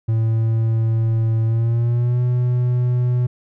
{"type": "tone with pitch glide", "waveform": "triangle", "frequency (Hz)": [112.6, 123.5], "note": ["A2", "B2"], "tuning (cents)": [40, 0], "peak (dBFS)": -13, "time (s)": [0.08, 3.27], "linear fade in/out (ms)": 10, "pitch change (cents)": 160, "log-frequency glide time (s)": [1.46, 2.21], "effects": []}